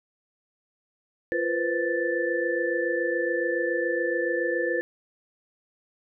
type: tone cluster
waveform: sine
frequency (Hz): 344.9 / 485.9 / 513 / 1759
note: F4 / B4 / C5 / A6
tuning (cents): -22 / -28 / -34 / -1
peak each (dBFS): -29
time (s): 1.32-4.81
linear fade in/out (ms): 0
effects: none